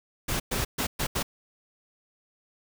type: noise bursts at uneven times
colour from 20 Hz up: pink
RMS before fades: -28 dBFS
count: 5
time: 0.28-0.4 / 0.51-0.65 / 0.78-0.87 / 0.99-1.07 / 1.15-1.23 s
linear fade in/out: 10 ms
effects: none